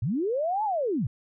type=linear two-way sweep; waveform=sine; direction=up then down; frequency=92.5 to 886 to 92.5 Hz; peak=-24 dBFS; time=0.02-1.07 s; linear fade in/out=5 ms; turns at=0.64 s; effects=none